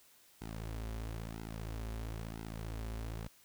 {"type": "tone with flanger", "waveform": "sawtooth", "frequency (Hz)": 55.2, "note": "A1", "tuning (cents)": 6, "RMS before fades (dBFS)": -42, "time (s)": [0.41, 3.28], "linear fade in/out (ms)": 5, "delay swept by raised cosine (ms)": [1.7, 6.5], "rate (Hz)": 1, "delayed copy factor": -0.8, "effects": ["white hiss -64 dBFS RMS until 3.44 s"]}